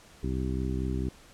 harmonic tone, 64.4 Hz, C2, 27 cents flat, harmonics 1 / 2 / 3 / 4 / 5 / 6, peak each -31 / -34 / -36 / -37 / -38 / -39 dBFS, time 0.23-1.09 s, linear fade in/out 5 ms, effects pink hiss -54 dBFS RMS until 1.33 s + low-pass 10000 Hz 12 dB/octave

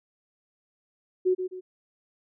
sine tone with echo, 369.1 Hz, F#4, 4 cents flat, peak -19 dBFS, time 1.25-1.35 s, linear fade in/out 20 ms, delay 130 ms, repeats 2, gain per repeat -8 dB, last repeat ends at 1.61 s, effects none

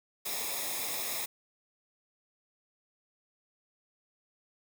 white noise with comb filter, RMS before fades -35 dBFS, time 0.25-1.26 s, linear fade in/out 10 ms, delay 0.67 ms, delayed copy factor -0.7, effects none

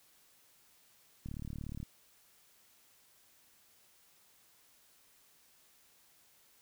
click train, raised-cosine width 5 ms, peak -30 dBFS, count 22, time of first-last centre 1.26-1.829 s, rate 36.9 Hz, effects white hiss -66 dBFS RMS until 6.61 s

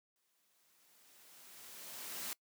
white noise with exponential growth, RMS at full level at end -41 dBFS, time 0.16-2.33 s, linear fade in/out 0 ms, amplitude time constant 470 ms, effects noise-tail reverb RT60 0.1 s tail -23 dB re dry + high-pass 150 Hz 12 dB/octave

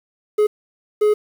triangle tone bursts at uneven times, 421.6 Hz, G#4, 26 cents sharp, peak -10 dBFS, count 2, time 0.38-0.47 / 1.01-1.14 s, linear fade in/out 10 ms, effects 7-bit

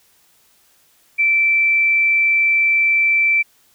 sine tone, 2333 Hz, D7, 12 cents flat, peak -12 dBFS, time 1.18-3.43 s, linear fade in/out 20 ms, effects white hiss -56 dBFS RMS until 3.74 s

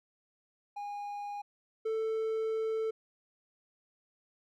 triangle tone pair in turn, 818 / 442.7 Hz, G#5 / A4, -26 / +11 cents, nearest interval major seventh, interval 1063 cents, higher first, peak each -35 / -28 dBFS, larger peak second, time 0.76-1.42 / 1.85-2.91 s, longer second, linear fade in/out 10 ms, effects none

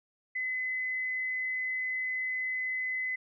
sine tone with frequency modulation, 2026 Hz, B6, 44 cents sharp, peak -30 dBFS, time 0.35-3.16 s, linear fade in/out 10 ms, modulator 35.4 Hz, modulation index 0.22, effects none

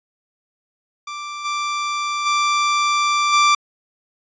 sawtooth tone with level steps, 1176 Hz, D6, 2 cents sharp, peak -24 / -17 / -12 / -8 dBFS, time 1.07-3.55 s, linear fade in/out 5 ms, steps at 1.44 / 2.25 / 3.32 s, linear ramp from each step 20 ms, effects resampled to 16000 Hz

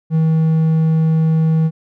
triangle tone, 160 Hz, D#3, 49 cents sharp, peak -9 dBFS, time 0.1-1.71 s, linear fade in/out 50 ms, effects none

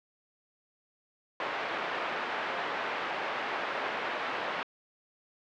pink band-pass noise, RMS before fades -34 dBFS, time 1.4-4.63 s, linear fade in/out 2 ms, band 590 to 2400 Hz, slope 12 dB/octave, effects low-pass 4000 Hz 12 dB/octave

